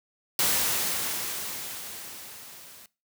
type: noise with level ramp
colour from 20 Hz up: white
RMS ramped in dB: -23 to -49 dBFS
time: 0.39-2.86 s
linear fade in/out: 2 ms
effects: noise-tail reverb RT60 0.3 s tail -21 dB re dry + high-pass 80 Hz 12 dB/octave